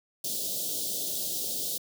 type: band-stop noise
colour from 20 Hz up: white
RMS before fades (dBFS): -32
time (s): 0.24-1.78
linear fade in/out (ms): 5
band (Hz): 660 to 3300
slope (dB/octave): 48
effects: high-pass 150 Hz 12 dB/octave